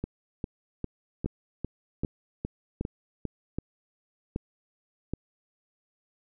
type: two click trains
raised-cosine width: 3 ms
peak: -17 / -18 dBFS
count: 6 / 9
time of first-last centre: 1.26-5.136 / 0.04-3.253 s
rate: 1.29 / 2.49 Hz
effects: none